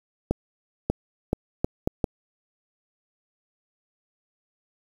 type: accelerating click train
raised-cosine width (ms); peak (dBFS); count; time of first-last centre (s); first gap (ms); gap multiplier
2; -8; 6; 0.31-2.042; 590; 0.73
effects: 7-bit